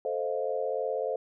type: chord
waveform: sine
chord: F dominant seventh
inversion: first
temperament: equal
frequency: 440 / 523.3 / 622.3 / 698.5 Hz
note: A4 / C5 / Eb5 / F5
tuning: 0 / 0 / 0 / 0 cents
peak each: -33 / -31 / -35 / -37 dBFS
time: 0.05-1.16 s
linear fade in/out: 2 ms
effects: none